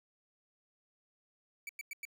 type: tone bursts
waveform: 45% pulse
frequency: 2300 Hz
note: D7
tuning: 37 cents flat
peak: -40 dBFS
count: 4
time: 1.67-2.052 s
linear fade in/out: 2 ms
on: 22 ms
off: 98 ms
effects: none